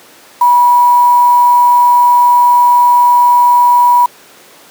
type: tone with quantisation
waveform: sine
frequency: 972 Hz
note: B5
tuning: 28 cents flat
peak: -4 dBFS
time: 0.41-4.06 s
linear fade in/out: 5 ms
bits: 4
effects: pink hiss -39 dBFS RMS until 4.7 s + high-pass 300 Hz 12 dB/octave